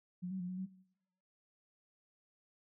sine tone with pitch steps, 179.8 / 188.9 / 178.6 / 183.5 / 188.4 Hz, F#3 / F#3 / F3 / F#3 / F#3, -49 / +36 / +39 / -14 / +32 cents, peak -37 dBFS, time 0.22-0.665 s, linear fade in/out 20 ms, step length 89 ms, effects noise-tail reverb RT60 0.8 s tail -19 dB re dry

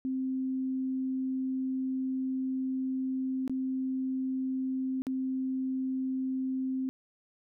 sine tone with dropouts, 261.6 Hz, C4, in tune, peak -29 dBFS, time 0.05-6.89 s, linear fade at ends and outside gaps 0 ms, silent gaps 3.478-3.496 / 5.02-5.068 s, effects none

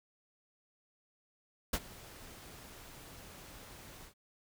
pink noise with ADSR envelope, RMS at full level -31 dBFS, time 1.73-4.14 s, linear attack 6 ms, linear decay 51 ms, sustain -21 dB, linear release 97 ms, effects none

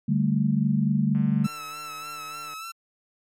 sine chord, D suspended fourth, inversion none, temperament equal, 146.83 / 196 / 220 Hz, D3 / G3 / A3, 0 / 0 / 0 cents, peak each -24 dBFS, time 0.08-1.47 s, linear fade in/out 10 ms
click train, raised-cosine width 0.5 ms, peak -33 dBFS, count 209, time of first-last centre 1.15-2.537 s, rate 150 Hz
sawtooth tone with vibrato, 1318.5 Hz, E6, in tune, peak -31 dBFS, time 1.44-2.72 s, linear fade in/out 10 ms, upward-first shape sine, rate 3.4 Hz, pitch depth 44 cents each way
effects MP3 64 kbps

